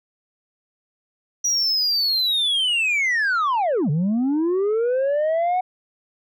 sine linear two-way sweep, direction down then up, 5840 to 138.59 to 746 Hz, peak -15 dBFS, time 1.44-5.61 s, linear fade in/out 10 ms, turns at 3.9 s, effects tanh soft clip ceiling -17 dBFS

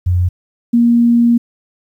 sine tone pair in turn, 89.3 / 236.1 Hz, F2 / A#3, +39 / +22 cents, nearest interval octave + perfect fourth, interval 1683 cents, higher second, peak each -10 / -7 dBFS, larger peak second, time 0.06-0.29 / 0.73-1.38 s, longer second, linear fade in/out 10 ms, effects 8-bit

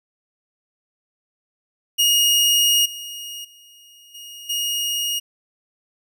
sawtooth tone with level steps, 2867 Hz, F7, 45 cents sharp, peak -11 / -28 / -43 / -33 / -18 dBFS, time 1.98-5.2 s, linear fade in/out 20 ms, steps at 2.85 / 3.44 / 4.14 / 4.49 s, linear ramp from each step 10 ms, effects none

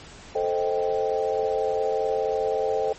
sine chord, A half-diminished seventh, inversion none, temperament equal, 440 / 523.3 / 622.3 / 784 Hz, A4 / C5 / Eb5 / G5, 0 / 0 / 0 / 0 cents, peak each -25 / -27 / -30 / -29 dBFS, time 0.35-2.93 s, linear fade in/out 5 ms, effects pink hiss -45 dBFS RMS until 2.98 s + MP3 32 kbps

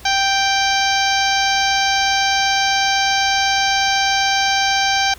harmonic tone, 784 Hz, G5, in tune, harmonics 1 / 2 / 3 / 4 / 5 / 6 / 7 / 8, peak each -18 / -21 / -23 / -24 / -25 / -26 / -26 / -27 dBFS, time 0.05-5.14 s, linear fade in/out 5 ms, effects added 60 Hz sine -42 dBFS peak until 5.18 s + pink hiss -42 dBFS RMS until 5.18 s

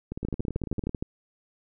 two click trains, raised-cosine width 3 ms, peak -20 / -16 dBFS, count 15 / 11, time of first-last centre 0.12-0.893 / 0.25-1.025 s, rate 18.1 / 12.9 Hz, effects none

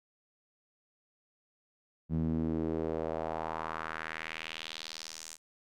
sawtooth tone with band-pass filter sweep, 80.1 Hz, E2, 49 cents flat, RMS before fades -36 dBFS, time 2.09-5.38 s, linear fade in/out 50 ms, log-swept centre 180 to 7600 Hz, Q 2.3, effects none

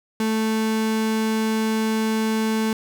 35% pulse tone, 220 Hz, A3, in tune, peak -18 dBFS, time 0.2-2.73 s, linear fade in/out 2 ms, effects 10-bit

